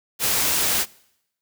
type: noise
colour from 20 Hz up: white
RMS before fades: -21 dBFS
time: 0.19-0.86 s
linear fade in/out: 50 ms
effects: noise-tail reverb RT60 0.8 s tail -23 dB re dry